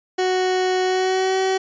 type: tone with pitch glide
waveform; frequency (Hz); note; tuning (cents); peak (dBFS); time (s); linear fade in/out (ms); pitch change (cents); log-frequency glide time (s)
30% pulse; 370 to 379.7; F#4 to F#4; 0 to +45; -15; 0.18-1.58; 10; +45; 0.83-1.38
effects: resampled to 16000 Hz